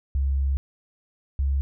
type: tone pair in turn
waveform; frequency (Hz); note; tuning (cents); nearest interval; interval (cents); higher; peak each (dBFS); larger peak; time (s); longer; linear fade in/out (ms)
sine; 68.2 / 68.63; C#2 / C#2; -28 / -17; unison; 11; second; -20; neither; 0.15-0.57 / 1.39-1.61; first; 0
effects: none

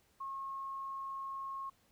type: tone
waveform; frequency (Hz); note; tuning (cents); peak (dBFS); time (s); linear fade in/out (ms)
sine; 1084; C#6; -39; -39; 0.2-1.7; 10
effects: pink hiss -71 dBFS RMS until 1.91 s

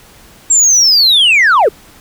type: linear sweep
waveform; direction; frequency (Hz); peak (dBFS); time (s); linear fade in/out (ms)
sine; down; 7540 to 358.3; -3; 0.5-1.69; 10
effects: tanh soft clip ceiling -4 dBFS + pink hiss -41 dBFS RMS until 2 s

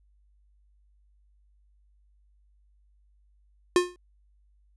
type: tone with exponential decay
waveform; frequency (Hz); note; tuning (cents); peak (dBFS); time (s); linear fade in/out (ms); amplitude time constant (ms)
square; 356.6; F4; +36; -15; 3.76-3.96; 1; 43
effects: added 50 Hz sine -60 dBFS peak until 4.76 s + resampled to 24000 Hz

